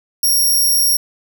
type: tone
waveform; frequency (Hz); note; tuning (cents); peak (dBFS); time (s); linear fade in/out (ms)
5% pulse; 5588; F8; 0; -6; 0.23-0.97; 5
effects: none